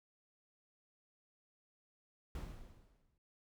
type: noise with exponential decay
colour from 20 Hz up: brown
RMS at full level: -41 dBFS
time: 2.35-3.18 s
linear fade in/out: 2 ms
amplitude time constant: 180 ms
effects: none